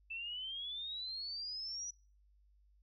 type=exponential sweep; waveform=sine; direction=up; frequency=2637 to 5910 Hz; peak=-40 dBFS; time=0.1-1.91 s; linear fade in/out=10 ms; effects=noise-tail reverb RT60 0.4 s tail -25 dB re dry + added 50 Hz sine -65 dBFS peak until 2.82 s